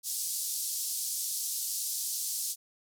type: band-pass noise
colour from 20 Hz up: white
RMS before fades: -34 dBFS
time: 0.03-2.56 s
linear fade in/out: 50 ms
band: 4700 to 13000 Hz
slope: 24 dB/octave
effects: none